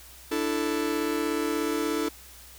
45% pulse chord, D suspended second, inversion none, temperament just, 293.7 / 330.4 / 440.5 Hz, D4 / E4 / A4, 0 / +4 / +2 cents, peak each -30 dBFS, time 0.31-2.09 s, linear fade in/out 10 ms, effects added 62 Hz sine -52 dBFS peak until 2.58 s + white hiss -49 dBFS RMS until 2.58 s

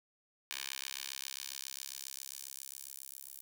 10% pulse tone with high-pass filter sweep, 67.4 Hz, C#2, 48 cents flat, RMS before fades -45 dBFS, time 0.51-3.41 s, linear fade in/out 0 ms, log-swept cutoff 2600 to 11000 Hz, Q 0.89, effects none

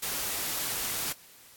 white noise, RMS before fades -32 dBFS, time 0.02-1.13 s, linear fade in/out 10 ms, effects white hiss -54 dBFS RMS until 1.56 s + AAC 64 kbps

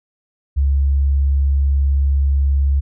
sine tone, 69.3 Hz, C#2, in tune, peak -12 dBFS, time 0.56-2.81 s, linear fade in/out 20 ms, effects none

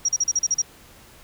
sine tone bursts, 5690 Hz, F8, 31 cents sharp, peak -17 dBFS, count 8, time 0.05-0.619 s, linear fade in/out 5 ms, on 37 ms, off 39 ms, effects pink hiss -49 dBFS RMS until 1.23 s

